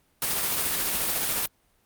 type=noise with tremolo; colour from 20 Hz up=white; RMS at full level=-25 dBFS; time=0.22-1.46 s; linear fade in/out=2 ms; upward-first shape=triangle; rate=14 Hz; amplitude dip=30%; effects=pink hiss -66 dBFS RMS until 1.85 s + Opus 32 kbps

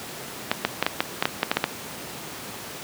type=clicks; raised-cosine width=0.3 ms; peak=-3 dBFS; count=11; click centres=0.515 / 0.65 / 0.826 / 0.865 / 1.005 / 1.225 / 1.255 / 1.431 / 1.515 / 1.57 / 1.641 s; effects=pink hiss -36 dBFS RMS until 2.83 s + high-pass 150 Hz 12 dB/octave

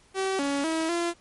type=tone with pitch steps; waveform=sawtooth; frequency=383.6 / 281 / 322.3 / 342.5 Hz; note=G4 / C#4 / E4 / F4; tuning=-37 / +24 / -39 / -34 cents; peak=-21 dBFS; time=0.14-1.14 s; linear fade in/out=50 ms; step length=250 ms; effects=pink hiss -59 dBFS RMS until 1.2 s + MP3 48 kbps

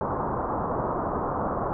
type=low-pass noise; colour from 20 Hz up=white; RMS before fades=-28 dBFS; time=0.01-1.73 s; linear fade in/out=0 ms; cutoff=1200 Hz; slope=48 dB/octave; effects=none

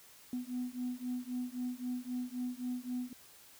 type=beating tone pair; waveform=sine; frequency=246.9 / 250.7 Hz; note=B3 / B3; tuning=0 / +26 cents; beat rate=3.8 Hz; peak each=-38 / -38 dBFS; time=0.33-3.13 s; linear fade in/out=2 ms; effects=tanh soft clip ceiling -30 dBFS + white hiss -58 dBFS RMS until 3.59 s

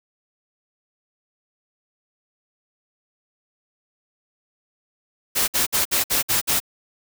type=noise bursts; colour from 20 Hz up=white; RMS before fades=-20 dBFS; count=7; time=5.35-6.602 s; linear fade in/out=20 ms; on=130 ms; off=57 ms; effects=none

